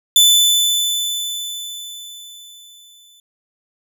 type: tone with exponential decay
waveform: sawtooth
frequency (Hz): 3507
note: A7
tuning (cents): -6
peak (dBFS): -4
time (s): 0.16-3.2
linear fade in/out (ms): 2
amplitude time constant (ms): 660
effects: none